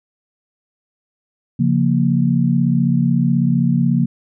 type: chord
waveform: sine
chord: Bb minor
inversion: first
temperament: equal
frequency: 138.59 / 174.61 / 233.1 Hz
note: Db3 / F3 / Bb3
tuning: 0 / 0 / 0 cents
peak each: -17 dBFS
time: 1.59-4.06 s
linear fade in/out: 10 ms
effects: none